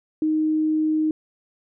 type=tone; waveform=sine; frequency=311.1 Hz; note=D#4; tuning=in tune; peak=-18 dBFS; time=0.22-1.11 s; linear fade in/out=2 ms; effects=none